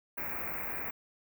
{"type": "band-stop noise", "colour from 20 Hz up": "white", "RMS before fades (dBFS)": -37, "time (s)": [0.17, 0.91], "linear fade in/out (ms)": 10, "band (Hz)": [2500, 15000], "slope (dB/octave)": 96, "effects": []}